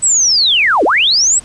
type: linear two-way sweep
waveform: sine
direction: down then up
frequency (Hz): 8120 to 269.6 to 8120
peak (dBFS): -8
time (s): 0.02-1.4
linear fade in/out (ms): 20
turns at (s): 0.84
effects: pink hiss -40 dBFS RMS until 1.44 s + resampled to 22050 Hz